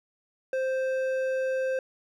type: tone with hard clipping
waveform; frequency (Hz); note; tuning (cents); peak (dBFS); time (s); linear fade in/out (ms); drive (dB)
sine; 523.3; C5; 0; -27; 0.53-1.79; 2; 8
effects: none